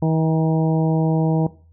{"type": "harmonic tone with a mistuned harmonic", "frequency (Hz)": 160, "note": "D#3", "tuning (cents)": 49, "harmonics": [1, 2, 3, 4, 5, 6], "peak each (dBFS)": [-17, -23, -27, -29, -31, -33], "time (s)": [0.02, 1.47], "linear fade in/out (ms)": 5, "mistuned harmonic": 6, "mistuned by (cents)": -25, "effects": ["noise-tail reverb RT60 0.4 s tail -18 dB re dry", "added 82 Hz sine -48 dBFS peak until 1.72 s"]}